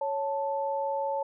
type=tone pair together; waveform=sine; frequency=554.4 / 880.1 Hz; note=C#5 / A5; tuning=0 / 0 cents; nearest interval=minor sixth; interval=800 cents; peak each=-30 / -30 dBFS; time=0.01-1.23 s; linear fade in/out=5 ms; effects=none